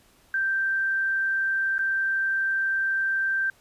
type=tone with dropouts; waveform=sine; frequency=1568 Hz; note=G6; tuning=in tune; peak=-22 dBFS; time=0.34-3.5 s; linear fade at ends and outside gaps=2 ms; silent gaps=1.782-1.791 s; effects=pink hiss -59 dBFS RMS until 3.6 s + resampled to 32000 Hz